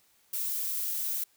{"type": "noise with high-pass filter sweep", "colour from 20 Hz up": "violet", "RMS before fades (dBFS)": -32, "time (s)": [0.33, 1.24], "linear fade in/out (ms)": 5, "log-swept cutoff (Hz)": [250, 390], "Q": 4.1, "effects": ["white hiss -66 dBFS RMS until 1.36 s"]}